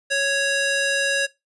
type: tone with high-pass filter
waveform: square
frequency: 554.4 Hz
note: C#5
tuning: in tune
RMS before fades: -21 dBFS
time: 0.1-1.27 s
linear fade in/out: 20 ms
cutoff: 1200 Hz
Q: 1.1
effects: noise-tail reverb RT60 0.2 s tail -20 dB re dry + resampled to 24000 Hz